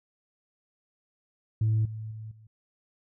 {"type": "tone with level steps", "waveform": "sine", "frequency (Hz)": 109.5, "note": "A2", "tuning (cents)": -8, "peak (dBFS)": [-20, -34, -37, -50], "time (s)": [1.61, 2.47], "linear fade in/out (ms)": 5, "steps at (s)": [1.85, 2.11, 2.31], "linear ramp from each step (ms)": 5, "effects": ["tanh soft clip ceiling -19 dBFS"]}